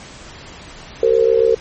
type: tone with amplitude modulation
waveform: sine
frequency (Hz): 457.1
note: A#4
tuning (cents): -34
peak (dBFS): -6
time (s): 1.03-1.55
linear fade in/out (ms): 2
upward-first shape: sine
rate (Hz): 67.1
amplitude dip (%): 90
effects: pink hiss -37 dBFS RMS until 1.6 s + MP3 32 kbps